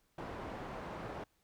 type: low-pass noise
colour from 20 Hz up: white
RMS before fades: -44 dBFS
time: 0.18-1.24 s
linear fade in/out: 5 ms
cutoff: 880 Hz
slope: 12 dB/octave
effects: pink hiss -75 dBFS RMS until 1.43 s